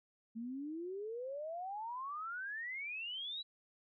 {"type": "exponential sweep", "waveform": "sine", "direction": "up", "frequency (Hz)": [221, 3972], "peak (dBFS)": -40, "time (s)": [0.35, 3.43], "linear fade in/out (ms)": 20, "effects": []}